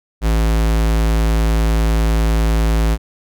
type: tone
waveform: square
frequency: 55 Hz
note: A1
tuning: in tune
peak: -13 dBFS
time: 0.21-2.98 s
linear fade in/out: 50 ms
effects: none